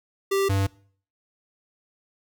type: tone pair in turn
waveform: square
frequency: 392 / 97.72 Hz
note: G4 / G2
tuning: 0 / -5 cents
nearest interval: 2 octaves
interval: 2405 cents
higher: first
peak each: -21 dBFS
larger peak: neither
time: 0.31-0.49 / 0.49-0.67 s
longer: neither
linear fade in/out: 10 ms
effects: noise-tail reverb RT60 0.5 s tail -22 dB re dry